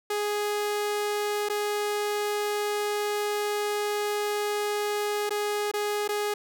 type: tone with dropouts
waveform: sawtooth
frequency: 415.3 Hz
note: G#4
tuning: in tune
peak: -22 dBFS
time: 0.1-6.34 s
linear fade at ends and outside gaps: 5 ms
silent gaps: 1.488-1.497 / 5.294-5.306 / 5.715-5.737 / 6.078-6.089 s
effects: none